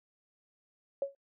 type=tone with exponential decay; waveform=sine; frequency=554.4 Hz; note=C#5; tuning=in tune; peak=-25 dBFS; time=1.02-1.15 s; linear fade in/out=2 ms; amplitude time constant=28 ms; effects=noise-tail reverb RT60 0.1 s tail -25 dB re dry